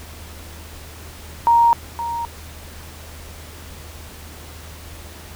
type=tone with echo; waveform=sine; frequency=935 Hz; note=A#5; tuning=5 cents sharp; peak=-10 dBFS; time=1.47-1.73 s; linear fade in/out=0 ms; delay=520 ms; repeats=1; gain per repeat=-12 dB; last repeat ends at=2.25 s; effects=added 78 Hz sine -38 dBFS peak until 5.35 s + pink hiss -40 dBFS RMS until 5.35 s